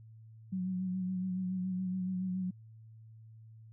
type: tone with vibrato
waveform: sine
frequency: 185 Hz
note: F#3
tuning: in tune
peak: -32 dBFS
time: 0.52-2.51 s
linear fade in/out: 10 ms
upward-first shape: sine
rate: 7.1 Hz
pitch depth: 31 cents each way
effects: added 111 Hz sine -51 dBFS peak until 3.72 s